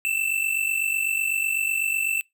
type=tone pair together; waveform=square; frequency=2637 / 2685 Hz; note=E7 / E7; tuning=0 / +31 cents; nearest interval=unison; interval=31 cents; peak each=-26 dBFS; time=0.05-2.21 s; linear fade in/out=0 ms; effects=noise-tail reverb RT60 0.2 s tail -26 dB re dry